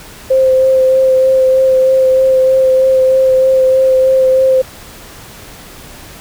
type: tone with vibrato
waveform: sine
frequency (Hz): 523.3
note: C5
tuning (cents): 0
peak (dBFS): -6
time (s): 0.3-4.62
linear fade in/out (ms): 10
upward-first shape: sine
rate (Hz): 3.2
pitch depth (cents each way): 13
effects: pink hiss -34 dBFS RMS until 6.2 s